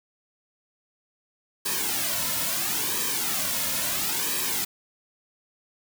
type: noise with flanger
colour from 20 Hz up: white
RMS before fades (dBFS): -27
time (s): 1.65-4.65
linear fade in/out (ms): 10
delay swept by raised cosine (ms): 1.4 to 2.6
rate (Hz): 0.74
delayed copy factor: -0.75
effects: none